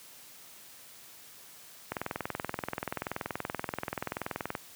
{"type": "click train", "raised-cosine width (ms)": 0.5, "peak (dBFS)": -17, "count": 56, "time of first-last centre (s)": [1.92, 4.552], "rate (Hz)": 20.9, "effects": ["white hiss -52 dBFS RMS until 4.75 s", "high-pass 80 Hz 12 dB/octave"]}